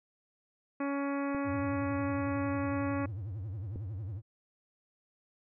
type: harmonic tone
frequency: 280 Hz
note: C#4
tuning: 18 cents sharp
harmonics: 1 / 2 / 3 / 4 / 5 / 6 / 7 / 8 / 9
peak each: -32 / -38 / -44 / -41 / -46 / -48 / -49 / -52 / -51 dBFS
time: 0.8-3.06 s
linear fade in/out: 5 ms
type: clicks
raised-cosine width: 3 ms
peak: -29 dBFS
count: 2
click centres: 1.348 / 3.759 s
type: tone with vibrato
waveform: triangle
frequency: 101.1 Hz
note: G#2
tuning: 46 cents flat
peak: -34 dBFS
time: 1.44-4.22 s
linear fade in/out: 50 ms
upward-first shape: triangle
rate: 11 Hz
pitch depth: 280 cents each way
effects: none